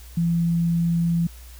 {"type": "tone", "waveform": "sine", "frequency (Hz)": 169, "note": "E3", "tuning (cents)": 43, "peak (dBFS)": -18, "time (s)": [0.17, 1.27], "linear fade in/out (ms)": 5, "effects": ["added 60 Hz sine -40 dBFS peak until 1.59 s", "white hiss -49 dBFS RMS until 1.59 s"]}